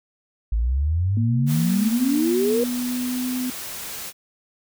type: exponential sweep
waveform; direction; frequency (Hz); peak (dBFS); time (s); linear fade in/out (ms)
sine; up; 52.3 to 490.6; -18; 0.52-2.64; 5
type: tone with pitch glide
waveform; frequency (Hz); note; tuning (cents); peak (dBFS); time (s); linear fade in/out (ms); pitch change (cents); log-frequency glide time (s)
sine; 233.1 to 252.7; A#3 to B3; 0 to +40; -23; 1.17-3.5; 2; +140; 1.61-3.3
type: noise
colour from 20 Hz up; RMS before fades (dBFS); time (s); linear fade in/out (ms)
white; -33; 1.46-4.13; 50
effects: none